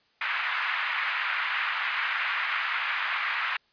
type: band-pass noise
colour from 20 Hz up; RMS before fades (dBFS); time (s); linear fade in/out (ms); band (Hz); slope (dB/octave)
white; -29; 0.21-3.57; 5; 1100 to 2400; 24
effects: white hiss -66 dBFS RMS until 3.72 s + resampled to 11025 Hz